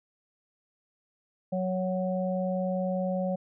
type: harmonic tone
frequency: 185 Hz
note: F#3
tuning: in tune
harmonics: 1 / 3 / 4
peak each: -29 / -30 / -37 dBFS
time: 1.52-3.36 s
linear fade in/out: 10 ms
effects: none